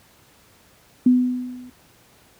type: tone with level ramp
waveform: sine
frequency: 250 Hz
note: B3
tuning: 21 cents sharp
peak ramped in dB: -9 to -39 dBFS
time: 1.06-1.7 s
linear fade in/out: 5 ms
effects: pink hiss -54 dBFS RMS until 2.39 s + high-pass 60 Hz 12 dB/octave